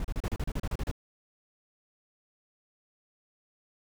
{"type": "noise bursts", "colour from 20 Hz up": "brown", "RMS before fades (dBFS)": -31, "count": 12, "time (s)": [0, 0.914], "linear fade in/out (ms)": 2, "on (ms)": 45, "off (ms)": 34, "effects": []}